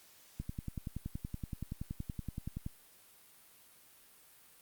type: click train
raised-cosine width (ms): 5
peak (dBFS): -26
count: 25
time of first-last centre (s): 0.4-2.664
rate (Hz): 10.6
effects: white hiss -61 dBFS RMS until 4.61 s + Opus 48 kbps